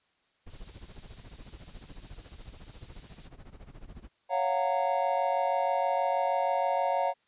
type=noise with tremolo; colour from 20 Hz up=brown; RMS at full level=-44 dBFS; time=0.46-4.09 s; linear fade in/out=10 ms; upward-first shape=sine; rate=14 Hz; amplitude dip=85%
type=noise; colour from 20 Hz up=violet; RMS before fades=-41 dBFS; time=0.49-3.29 s; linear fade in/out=20 ms
type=chord; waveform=triangle; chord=Gb major seventh; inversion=second; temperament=just; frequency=555 / 693.7 / 740 / 925 Hz; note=Db5 / F5 / Gb5 / Bb5; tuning=+2 / -12 / 0 / -14 cents; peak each=-29 dBFS; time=4.29-7.14 s; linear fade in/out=50 ms
effects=white hiss -71 dBFS RMS until 7.27 s + resampled to 8000 Hz